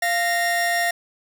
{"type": "tone pair together", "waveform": "45% pulse", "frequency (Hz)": [693.7, 1852], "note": ["F5", "A#6"], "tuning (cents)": [-12, -12], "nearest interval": "octave + perfect fourth", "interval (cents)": 1700, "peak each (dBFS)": -22, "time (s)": [0.02, 0.91], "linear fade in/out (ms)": 5, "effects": []}